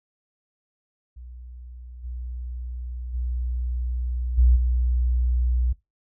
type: tone with level steps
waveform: sine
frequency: 61.2 Hz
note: B1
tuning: 15 cents flat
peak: -38 / -30 / -24 / -13 / -19 dBFS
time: 1.16-5.73 s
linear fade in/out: 10 ms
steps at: 2.03 / 3.13 / 4.37 / 4.55 s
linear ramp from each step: 20 ms
effects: noise-tail reverb RT60 0.2 s tail -20 dB re dry